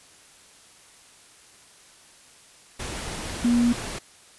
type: tone in noise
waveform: sine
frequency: 238.9 Hz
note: A#3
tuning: 43 cents sharp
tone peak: -17 dBFS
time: 3.44-3.73 s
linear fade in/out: 10 ms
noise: pink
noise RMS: -33 dBFS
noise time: 2.79-3.99 s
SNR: +13 dB
effects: white hiss -52 dBFS RMS until 4.38 s + resampled to 24000 Hz